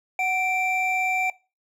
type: tone pair together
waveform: triangle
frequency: 744.2 / 2349 Hz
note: F#5 / D7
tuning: +10 / 0 cents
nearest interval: octave + minor sixth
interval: 1990 cents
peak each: -23 dBFS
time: 0.19-1.3 s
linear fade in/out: 2 ms
effects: noise-tail reverb RT60 0.3 s tail -20 dB re dry